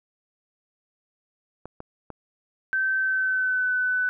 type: clicks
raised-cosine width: 1 ms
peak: -23 dBFS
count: 3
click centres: 1.656 / 1.804 / 2.103 s
type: tone with pitch glide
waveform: sine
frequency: 1546 to 1500.3 Hz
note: G6 to F#6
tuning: -24 to +24 cents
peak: -21 dBFS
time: 2.73-4.09 s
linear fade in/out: 0 ms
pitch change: -52 cents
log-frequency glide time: 2.98-3.73 s
effects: none